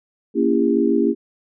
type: chord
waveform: sine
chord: A# diminished seventh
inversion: none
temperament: just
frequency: 233.1 / 279.7 / 335.6 / 402.8 Hz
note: A#3 / C#4 / E4 / G4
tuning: 0 / +16 / +31 / +47 cents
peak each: -20 dBFS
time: 0.34-1.15 s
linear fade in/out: 50 ms
effects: none